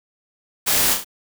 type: noise with echo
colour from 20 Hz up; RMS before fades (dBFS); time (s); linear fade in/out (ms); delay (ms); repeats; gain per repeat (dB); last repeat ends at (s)
white; -19; 0.66-0.95; 20; 32; 3; -5; 1.046
effects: none